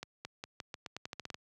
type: accelerating click train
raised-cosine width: 0.2 ms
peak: -23 dBFS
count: 13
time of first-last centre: 0.03-1.344 s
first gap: 220 ms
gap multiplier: 0.86
effects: high-pass 80 Hz 12 dB/octave